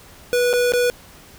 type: tone with dropouts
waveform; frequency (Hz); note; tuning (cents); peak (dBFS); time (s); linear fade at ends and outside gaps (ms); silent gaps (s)
square; 488.8; B4; -18; -16; 0.33-0.9; 0; 0.53-0.536 / 0.721-0.736
effects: pink hiss -45 dBFS RMS until 1.38 s